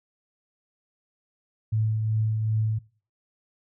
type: tone with tremolo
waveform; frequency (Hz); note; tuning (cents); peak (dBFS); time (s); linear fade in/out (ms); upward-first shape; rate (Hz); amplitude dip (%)
sine; 109.4; A2; -9; -20; 1.72-2.79; 10; triangle; 2.6; 35
effects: noise-tail reverb RT60 0.4 s tail -22 dB re dry